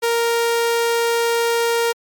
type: tone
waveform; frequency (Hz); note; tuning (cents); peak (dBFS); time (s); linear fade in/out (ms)
sawtooth; 466.2; A#4; 0; -12; 0.02-1.93; 20
effects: MP3 96 kbps